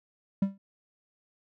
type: tone with exponential decay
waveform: triangle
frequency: 196 Hz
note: G3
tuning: in tune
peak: -17 dBFS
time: 0.42-0.58 s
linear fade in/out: 5 ms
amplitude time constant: 33 ms
effects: none